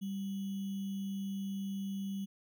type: tone with sample-and-hold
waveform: sine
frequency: 196 Hz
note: G3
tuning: in tune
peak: -35 dBFS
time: 0.01-2.26 s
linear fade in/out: 20 ms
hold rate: 3150 Hz
effects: none